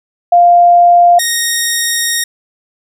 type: tone pair in turn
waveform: sine / 10% pulse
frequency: 698.5 / 1864.8 Hz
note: F5 / A#6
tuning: 0 / 0 cents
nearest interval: octave + perfect fourth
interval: 1700 cents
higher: second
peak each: -3 dBFS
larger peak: neither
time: 0.32-1.19 / 1.19-2.24 s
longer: second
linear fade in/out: 5 ms
effects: none